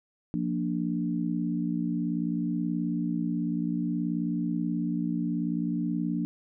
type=chord; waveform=sine; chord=Bb major; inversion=second; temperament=equal; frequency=174.61 / 233.1 / 293.7 Hz; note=F3 / Bb3 / D4; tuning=0 / 0 / 0 cents; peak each=-30 / -31 / -31 dBFS; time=0.34-6.25 s; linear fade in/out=0 ms; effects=none